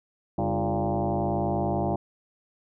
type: tone with frequency modulation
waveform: sine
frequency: 246.9 Hz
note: B3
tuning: in tune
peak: -23 dBFS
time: 0.38-1.96 s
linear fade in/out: 5 ms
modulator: 111 Hz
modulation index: 5.3
effects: none